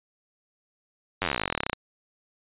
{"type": "slowing click train", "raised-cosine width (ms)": 0.3, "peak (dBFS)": -9, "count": 27, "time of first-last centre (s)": [1.22, 1.731], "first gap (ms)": 10, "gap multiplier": 1.05, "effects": ["resampled to 8000 Hz"]}